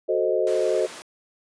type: chord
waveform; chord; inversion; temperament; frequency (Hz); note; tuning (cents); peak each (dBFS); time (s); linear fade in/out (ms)
sine; F# diminished seventh; none; equal; 370 / 440 / 523.3 / 622.3; F#4 / A4 / C5 / Eb5; 0 / 0 / 0 / 0; -25; 0.08-0.87; 20
type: high-pass noise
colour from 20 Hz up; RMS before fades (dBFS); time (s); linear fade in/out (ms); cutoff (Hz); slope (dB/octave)
pink; -40; 0.47-1.02; 0; 390; 12
effects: resampled to 22050 Hz